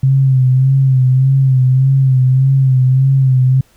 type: tone with vibrato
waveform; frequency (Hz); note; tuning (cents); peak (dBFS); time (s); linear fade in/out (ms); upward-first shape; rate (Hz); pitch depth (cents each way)
sine; 131.8; C3; +13; -7; 0.03-3.61; 5; sine; 1.7; 49
effects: pink hiss -52 dBFS RMS until 3.76 s